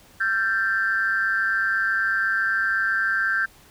sine tone with amplitude modulation, 1568 Hz, G6, in tune, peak -15 dBFS, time 0.2-3.46 s, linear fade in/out 10 ms, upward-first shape sine, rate 206 Hz, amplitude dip 90%, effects tanh soft clip ceiling -11 dBFS + pink hiss -52 dBFS RMS until 3.7 s

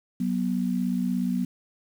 sine tone pair together, 186.37 / 243.2 Hz, F#3 / B3, +13 / -26 cents, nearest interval perfect fourth, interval 461 cents, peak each -26 dBFS, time 0.2-1.45 s, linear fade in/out 5 ms, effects 8-bit

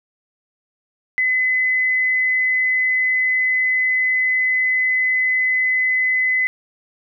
sine tone, 2023 Hz, B6, 41 cents sharp, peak -15 dBFS, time 1.18-6.47 s, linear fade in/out 0 ms, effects none

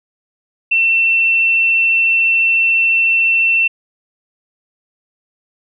sine tone, 2693 Hz, E7, 36 cents sharp, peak -10 dBFS, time 0.71-3.68 s, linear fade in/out 10 ms, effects none

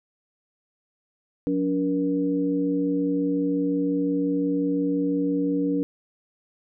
sine tone cluster, 180.1 / 285.8 / 474.9 Hz, F#3 / D4 / A#4, -46 / -47 / +32 cents, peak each -30 / -22 / -29 dBFS, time 1.47-5.83 s, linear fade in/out 0 ms, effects none

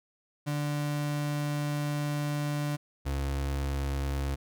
35% pulse tone pair in turn, 146.83 / 69.16 Hz, D3 / C#2, 0 / -3 cents, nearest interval octave + minor second, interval 1303 cents, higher first, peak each -27 dBFS, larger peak neither, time 0.46-2.77 / 3.05-4.36 s, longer first, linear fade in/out 20 ms, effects none

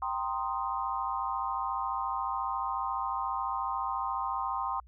sine chord, C minor seventh, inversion second, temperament equal, 784 / 932.3 / 1046.5 / 1244.5 Hz, G5 / Bb5 / C6 / Eb6, 0 / 0 / 0 / 0 cents, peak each -36 / -37 / -33 / -37 dBFS, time 0.02-4.8 s, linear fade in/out 2 ms, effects added 60 Hz sine -52 dBFS peak until 4.87 s

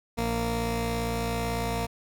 15% pulse tone pair together, 57.91 / 231.8 Hz, A#1 / A#3, -11 / -10 cents, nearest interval 2 octaves, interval 2401 cents, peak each -24 / -22 dBFS, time 0.17-1.87 s, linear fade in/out 20 ms, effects none

